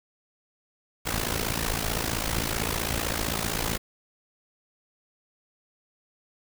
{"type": "noise with amplitude modulation", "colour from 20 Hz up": "pink", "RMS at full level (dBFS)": -25, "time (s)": [1.05, 3.78], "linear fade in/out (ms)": 20, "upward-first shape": "sine", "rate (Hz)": 55.6, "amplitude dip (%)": 80, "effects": []}